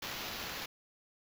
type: noise with sample-and-hold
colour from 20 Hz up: violet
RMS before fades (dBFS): -41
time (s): 0.02-0.66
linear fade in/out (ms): 5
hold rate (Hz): 8820
effects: none